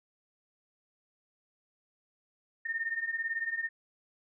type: beating tone pair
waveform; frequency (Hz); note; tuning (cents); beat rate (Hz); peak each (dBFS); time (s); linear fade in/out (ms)
sine; 1810 / 1828; A6 / A#6; +48 / -34; 18; -36 / -33; 2.65-3.69; 10
effects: none